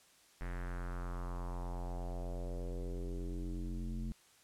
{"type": "tone with low-pass filter sweep", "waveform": "square", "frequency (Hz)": 44.18, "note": "F1", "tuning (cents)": 21, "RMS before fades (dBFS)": -40, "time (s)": [0.41, 4.12], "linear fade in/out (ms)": 0, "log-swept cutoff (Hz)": [1900, 220], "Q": 3.1, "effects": ["white hiss -65 dBFS RMS until 4.43 s", "low-pass 10000 Hz 12 dB/octave"]}